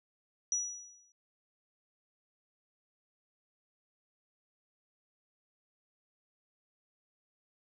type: tone with exponential decay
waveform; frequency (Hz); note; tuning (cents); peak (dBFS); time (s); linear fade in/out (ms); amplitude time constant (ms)
sine; 5850; F#8; -21; -27; 0.52-1.12; 1; 130
effects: none